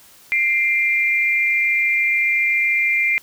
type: tone pair together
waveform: sine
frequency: 2093 / 2379 Hz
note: C7 / D7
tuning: 0 / +22 cents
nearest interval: major second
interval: 222 cents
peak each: -17 / -19 dBFS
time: 0.32-3.18 s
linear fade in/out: 0 ms
effects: white hiss -48 dBFS RMS until 3.22 s